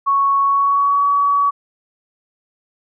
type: tone with pitch glide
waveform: sine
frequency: 1108.7 to 1134 Hz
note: C#6 to C#6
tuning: 0 to +39 cents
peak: -12 dBFS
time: 0.06-1.51 s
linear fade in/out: 20 ms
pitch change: +39 cents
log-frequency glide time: 0.42-1.06 s
effects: none